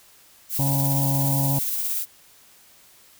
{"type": "noise with tremolo", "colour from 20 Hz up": "violet", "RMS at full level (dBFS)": -25, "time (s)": [0.49, 2.06], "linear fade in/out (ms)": 50, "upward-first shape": "sine", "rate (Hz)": 17, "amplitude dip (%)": 25}
{"type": "harmonic tone", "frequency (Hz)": 137.8, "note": "C#3", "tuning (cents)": -10, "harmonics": [1, 2, 4, 5, 6, 7], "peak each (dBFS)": [-21, -29, -36, -38, -36, -38], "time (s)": [0.59, 1.59], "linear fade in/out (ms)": 2}
{"effects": ["white hiss -53 dBFS RMS until 3.19 s"]}